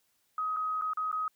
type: tone with dropouts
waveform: sine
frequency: 1262 Hz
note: D#6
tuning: 24 cents sharp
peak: -29 dBFS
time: 0.38-1.28 s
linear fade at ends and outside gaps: 2 ms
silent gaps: 0.564-0.568 / 0.813-0.82 / 0.934-0.972 / 1.116-1.127 s
effects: white hiss -73 dBFS RMS until 1.35 s